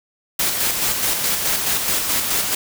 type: noise with tremolo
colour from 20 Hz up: white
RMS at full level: -19 dBFS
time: 0.39-2.55 s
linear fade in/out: 5 ms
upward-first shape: square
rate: 4.7 Hz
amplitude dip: 35%
effects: none